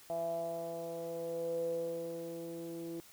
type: tone with low-pass filter sweep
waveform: 10% pulse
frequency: 167.3 Hz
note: E3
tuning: 26 cents sharp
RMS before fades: -39 dBFS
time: 0.1-3 s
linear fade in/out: 0 ms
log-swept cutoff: 690 to 380 Hz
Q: 9.6
effects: white hiss -58 dBFS RMS until 3.12 s